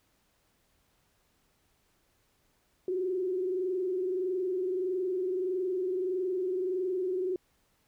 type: tone with frequency modulation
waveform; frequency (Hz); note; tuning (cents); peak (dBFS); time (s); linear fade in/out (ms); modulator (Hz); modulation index
sine; 369.4; F#4; -3; -28; 2.88-7.36; 2; 21.6; 0.69
effects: pink hiss -71 dBFS RMS until 7.87 s